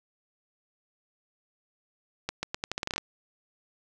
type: accelerating click train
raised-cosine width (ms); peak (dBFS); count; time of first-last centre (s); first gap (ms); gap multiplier
0.2; -13; 12; 2.29-2.98; 140; 0.82
effects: none